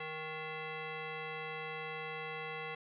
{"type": "tone with frequency modulation", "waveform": "sine", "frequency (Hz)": 784, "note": "G5", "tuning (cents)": 0, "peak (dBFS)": -39, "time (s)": [0, 2.75], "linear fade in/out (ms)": 5, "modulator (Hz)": 627, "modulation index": 3.3, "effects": []}